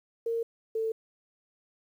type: tone pair in turn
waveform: sine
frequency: 460.5 / 445.6 Hz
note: A#4 / A4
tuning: -21 / +22 cents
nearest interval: minor second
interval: 57 cents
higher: first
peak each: -27 dBFS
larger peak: neither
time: 0.26-0.43 / 0.75-0.92 s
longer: neither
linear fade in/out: 5 ms
effects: 10-bit